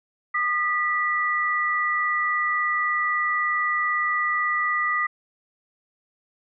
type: tone pair together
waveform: sine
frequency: 1223 / 1959.6 Hz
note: D#6 / B6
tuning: -30 / -14 cents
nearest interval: minor sixth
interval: 816 cents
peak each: -24 / -23 dBFS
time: 0.34-5.07 s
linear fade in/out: 10 ms
effects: none